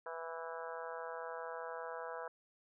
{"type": "harmonic tone with a mistuned harmonic", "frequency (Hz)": 164.81, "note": "E3", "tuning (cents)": 0, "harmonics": [3, 4, 5, 6, 7, 8, 9, 10], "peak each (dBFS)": [-46, -48, -52, -48, -55, -51, -53, -54], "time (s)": [0.06, 2.28], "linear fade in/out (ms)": 2, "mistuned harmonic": 10, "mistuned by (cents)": -24, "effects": []}